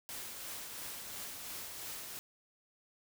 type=noise with tremolo; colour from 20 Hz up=white; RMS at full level=-43 dBFS; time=0.09-2.19 s; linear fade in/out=0 ms; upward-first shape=triangle; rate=2.9 Hz; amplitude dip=35%; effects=none